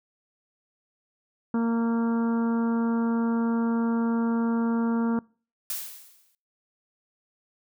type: harmonic tone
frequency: 230.8 Hz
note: A#3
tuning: 17 cents flat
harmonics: 1 / 2 / 3 / 4 / 5 / 6 / 7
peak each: -22 / -33 / -42 / -37 / -41 / -40 / -50 dBFS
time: 1.54-5.19 s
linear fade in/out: 2 ms
type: noise with exponential decay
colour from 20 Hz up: blue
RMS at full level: -29 dBFS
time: 5.7-6.35 s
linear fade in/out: 1 ms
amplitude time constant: 140 ms
effects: noise-tail reverb RT60 0.4 s tail -25 dB re dry